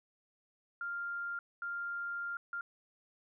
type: tone bursts at uneven times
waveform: sine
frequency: 1396.9 Hz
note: F6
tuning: in tune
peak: -36 dBFS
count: 3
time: 0.81-1.39 / 1.62-2.37 / 2.53-2.61 s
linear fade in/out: 2 ms
effects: none